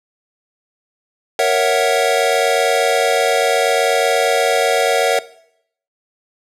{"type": "chord", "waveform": "square", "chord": "F# dominant seventh", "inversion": "first", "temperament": "equal", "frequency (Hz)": [466.2, 554.4, 659.3, 740], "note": ["A#4", "C#5", "E5", "F#5"], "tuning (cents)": [0, 0, 0, 0], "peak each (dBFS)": -19, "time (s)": [1.39, 5.19], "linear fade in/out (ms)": 2, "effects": ["noise-tail reverb RT60 0.7 s tail -18 dB re dry", "low-pass 12000 Hz 12 dB/octave"]}